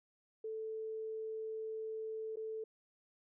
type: tone with dropouts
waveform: sine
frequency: 440 Hz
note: A4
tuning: in tune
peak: -39 dBFS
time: 0.44-2.64 s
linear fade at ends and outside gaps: 5 ms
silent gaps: 2.359-2.369 s
effects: none